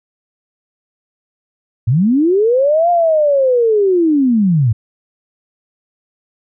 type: linear two-way sweep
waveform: sine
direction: up then down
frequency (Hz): 102.3 to 707 to 102.3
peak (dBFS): -9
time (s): 1.87-4.73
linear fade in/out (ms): 10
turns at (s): 2.9
effects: none